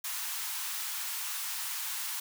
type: high-pass noise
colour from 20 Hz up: white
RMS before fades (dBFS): -36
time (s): 0.04-2.2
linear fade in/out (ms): 5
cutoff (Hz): 820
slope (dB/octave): 48
effects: none